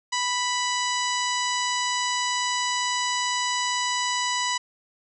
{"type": "harmonic tone", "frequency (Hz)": 987.8, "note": "B5", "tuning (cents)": 0, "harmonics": [1, 2, 3, 4, 5, 6, 7, 8], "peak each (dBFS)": [-27, -30, -32, -33, -34, -35, -35, -36], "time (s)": [0.12, 4.58], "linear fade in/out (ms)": 10, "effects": []}